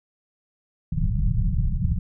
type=low-pass noise; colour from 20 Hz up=pink; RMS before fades=-22 dBFS; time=0.92-1.99 s; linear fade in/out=5 ms; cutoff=190 Hz; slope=96 dB/octave; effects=none